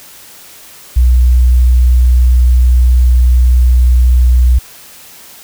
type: tone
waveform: sine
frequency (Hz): 61.74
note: B1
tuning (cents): 0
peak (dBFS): -4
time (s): 0.96-4.59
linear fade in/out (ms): 10
effects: white hiss -36 dBFS RMS until 5.43 s